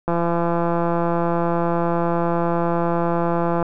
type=click train; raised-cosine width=1 ms; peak=-8 dBFS; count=604; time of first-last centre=0.08-3.627 s; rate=170 Hz; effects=none